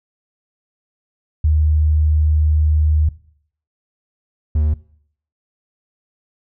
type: tone pair in turn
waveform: sine / triangle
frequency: 76.7 / 75.99 Hz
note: D#2 / D#2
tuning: -24 / -40 cents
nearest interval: unison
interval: 16 cents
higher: first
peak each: -11 dBFS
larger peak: neither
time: 1.44-3.09 / 4.55-4.74 s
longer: first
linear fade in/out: 5 ms
effects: noise-tail reverb RT60 0.6 s tail -19 dB re dry